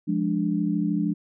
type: chord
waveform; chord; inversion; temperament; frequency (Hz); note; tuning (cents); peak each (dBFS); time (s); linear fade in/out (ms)
sine; D diminished; first; equal; 174.61 / 207.7 / 293.7; F3 / Ab3 / D4; 0 / 0 / 0; -26; 0.07-1.14; 20
effects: none